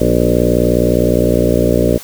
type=harmonic tone with a mistuned harmonic; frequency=59.7 Hz; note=A#1; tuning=42 cents sharp; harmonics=1 / 2 / 3 / 4 / 5 / 6 / 7 / 8 / 9 / 10; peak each=-19 / -19 / -19 / -19 / -19 / -19 / -19 / -19 / -19 / -19 dBFS; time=0-1.98 s; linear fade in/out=10 ms; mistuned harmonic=4; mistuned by=+37 cents; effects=white hiss -34 dBFS RMS until 2.03 s